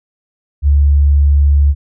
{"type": "tone", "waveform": "sine", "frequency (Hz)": 71.6, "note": "D2", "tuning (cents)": -43, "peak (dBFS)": -6, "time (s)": [0.62, 1.75], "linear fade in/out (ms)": 50, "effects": []}